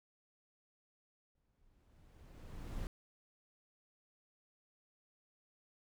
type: noise with exponential growth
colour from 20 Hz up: brown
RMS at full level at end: -40 dBFS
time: 1.35-2.87 s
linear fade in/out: 1 ms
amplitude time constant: 330 ms
effects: none